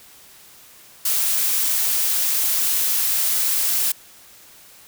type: noise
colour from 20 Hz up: blue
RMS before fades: -20 dBFS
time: 1.05-3.92 s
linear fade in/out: 5 ms
effects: white hiss -47 dBFS RMS until 4.87 s